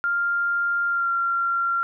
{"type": "tone with pitch glide", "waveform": "sine", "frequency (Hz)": [1396.9, 1376.9], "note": ["F6", "F6"], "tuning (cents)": [0, -25], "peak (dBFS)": -20, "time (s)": [0.04, 1.83], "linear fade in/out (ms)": 0, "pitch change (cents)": -25, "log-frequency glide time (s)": [0.87, 1.1], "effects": []}